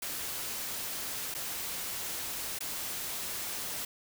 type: noise with dropouts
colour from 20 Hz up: white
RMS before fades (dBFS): -37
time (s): 0.02-3.85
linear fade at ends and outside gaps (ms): 5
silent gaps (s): 1.342-1.348 / 2.589-2.605
effects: none